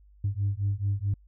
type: beating tone pair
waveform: sine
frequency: 98 / 102.6 Hz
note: G2 / G#2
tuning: 0 / -21 cents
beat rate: 4.6 Hz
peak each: -27 dBFS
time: 0.24-1.14 s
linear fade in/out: 5 ms
effects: tanh soft clip ceiling -20 dBFS + added 50 Hz sine -53 dBFS peak until 1.27 s